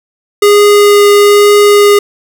square tone with vibrato, 410.3 Hz, G#4, 21 cents flat, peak -3 dBFS, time 0.42-1.99 s, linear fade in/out 5 ms, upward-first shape triangle, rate 1.1 Hz, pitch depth 8 cents each way, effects none

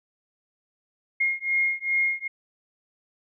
sine beating tone pair, 2140 / 2142.5 Hz, C7 / C7, +38 / +40 cents, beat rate 2.5 Hz, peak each -25 dBFS, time 1.2-2.28 s, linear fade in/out 10 ms, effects none

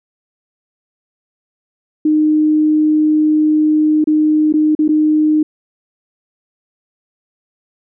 sine tone with dropouts, 306.8 Hz, D#4, 24 cents flat, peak -9 dBFS, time 2.05-5.43 s, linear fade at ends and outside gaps 5 ms, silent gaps 4.042-4.072 / 4.526-4.538 / 4.751-4.79 / 4.88-4.889 s, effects none

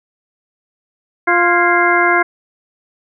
harmonic tone with a mistuned harmonic, 349.2 Hz, F4, in tune, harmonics 1 / 2 / 3 / 4 / 5 / 6, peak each -17 / -17 / -17 / -17 / -17 / -17 dBFS, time 1.27-2.23 s, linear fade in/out 10 ms, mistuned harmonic 5, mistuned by -100 cents, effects none

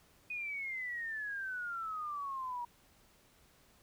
sine exponential sweep, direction down, 2500 to 949 Hz, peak -37 dBFS, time 0.3-2.65 s, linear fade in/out 5 ms, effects pink hiss -66 dBFS RMS until 3.82 s

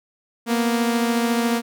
sawtooth beating tone pair, 233.1 / 247.1 Hz, A#3 / B3, 0 / +1 cents, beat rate 14 Hz, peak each -15 / -23 dBFS, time 0.46-1.62 s, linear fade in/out 50 ms, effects none

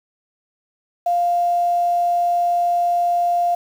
sine tone with quantisation, 698.5 Hz, F5, in tune, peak -15 dBFS, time 1.06-3.55 s, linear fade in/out 5 ms, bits 7, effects none

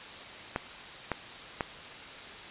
clicks, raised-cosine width 0.5 ms, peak -14 dBFS, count 3, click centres 0.561 / 1.117 / 1.608 s, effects white hiss -44 dBFS RMS until 2.5 s + resampled to 8000 Hz

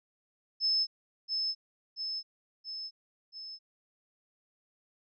sine tone with echo, 5230 Hz, E8, 15 cents flat, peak -25 dBFS, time 0.6-0.87 s, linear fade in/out 50 ms, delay 680 ms, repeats 4, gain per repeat -4 dB, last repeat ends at 3.59 s, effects none

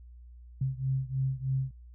sine beating tone pair, 131.7 / 134.9 Hz, C3 / C#3, +12 / -47 cents, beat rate 3.2 Hz, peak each -30 / -32 dBFS, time 0.61-1.71 s, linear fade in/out 5 ms, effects added 60 Hz sine -47 dBFS peak until 1.94 s

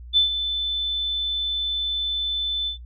sine tone with ADSR envelope, 3520 Hz, A7, in tune, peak -12 dBFS, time 0.13-2.78 s, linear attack 40 ms, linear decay 120 ms, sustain -10 dB, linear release 110 ms, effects noise-tail reverb RT60 0.1 s tail -21 dB re dry + added 60 Hz sine -37 dBFS peak until 2.85 s

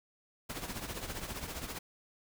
pink noise with tremolo, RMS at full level -38 dBFS, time 0.49-1.79 s, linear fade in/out 10 ms, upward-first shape triangle, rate 15 Hz, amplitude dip 70%, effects none

